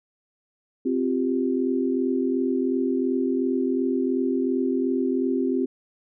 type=chord; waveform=sine; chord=C suspended fourth; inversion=none; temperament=equal; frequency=261.6 / 349.2 / 392 Hz; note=C4 / F4 / G4; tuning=0 / 0 / 0 cents; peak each=-23 / -27 / -27 dBFS; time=0.85-5.66 s; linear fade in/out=10 ms; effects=none